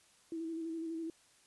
sine tone with vibrato, 327.1 Hz, E4, 13 cents flat, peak -37 dBFS, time 0.32-1.1 s, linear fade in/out 2 ms, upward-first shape square, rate 12 Hz, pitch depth 26 cents each way, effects white hiss -66 dBFS RMS until 1.46 s + resampled to 24000 Hz

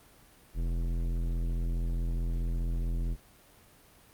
sine tone with tanh clipping, 42.34 Hz, E1, 47 cents sharp, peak -30 dBFS, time 0.54-3.17 s, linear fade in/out 50 ms, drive 16 dB, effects pink hiss -58 dBFS RMS until 4.13 s + Opus 32 kbps

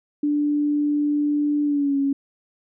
sine tone with pitch glide, 293.7 to 277.2 Hz, D4 to C#4, 0 to 0 cents, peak -18 dBFS, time 0.23-2.13 s, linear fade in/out 5 ms, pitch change -100 cents, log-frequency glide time 1.64-1.97 s, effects none

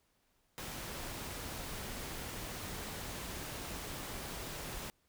pink noise, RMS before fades -43 dBFS, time 0.58-4.9 s, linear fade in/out 0 ms, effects pink hiss -75 dBFS RMS until 5.08 s

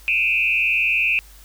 sine tone with frequency modulation, 2530 Hz, D#7, 28 cents sharp, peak -16 dBFS, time 0.08-1.19 s, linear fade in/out 0 ms, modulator 120 Hz, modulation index 1.4, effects added 50 Hz sine -44 dBFS peak until 1.44 s + white hiss -49 dBFS RMS until 1.44 s

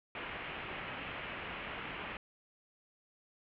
white low-pass noise, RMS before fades -43 dBFS, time 0.15-2.17 s, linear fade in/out 2 ms, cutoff 2900 Hz, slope 48 dB/octave, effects none

